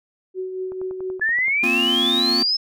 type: tone with tremolo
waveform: sine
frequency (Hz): 373.4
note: F#4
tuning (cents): +16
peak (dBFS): -23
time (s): 0.34-1.22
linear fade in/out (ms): 50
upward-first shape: triangle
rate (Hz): 4.4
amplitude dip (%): 50
type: click train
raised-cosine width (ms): 1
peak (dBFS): -27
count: 9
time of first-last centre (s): 0.72-1.482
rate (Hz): 10.5
type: exponential sweep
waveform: sine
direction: up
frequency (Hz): 1705 to 5274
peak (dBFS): -17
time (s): 1.21-2.57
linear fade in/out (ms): 10
type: chord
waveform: square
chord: Bb suspended second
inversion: none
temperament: just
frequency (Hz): 233.1 / 262.2 / 349.6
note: Bb3 / C4 / F4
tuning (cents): 0 / +4 / +2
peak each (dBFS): -27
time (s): 1.63-2.43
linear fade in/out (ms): 5
effects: none